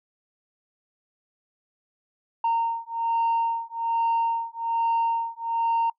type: beating tone pair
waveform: sine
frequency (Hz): 920 / 921.2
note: A#5 / A#5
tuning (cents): -23 / -21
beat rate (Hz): 1.2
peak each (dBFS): -24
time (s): 2.44-5.9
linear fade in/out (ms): 5
effects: noise-tail reverb RT60 0.1 s tail -24 dB re dry + tanh soft clip ceiling -18 dBFS